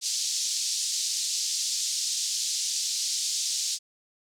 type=band-pass noise; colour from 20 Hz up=pink; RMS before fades=-29 dBFS; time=0.01-3.79 s; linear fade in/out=50 ms; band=4400 to 7600 Hz; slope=24 dB/octave; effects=none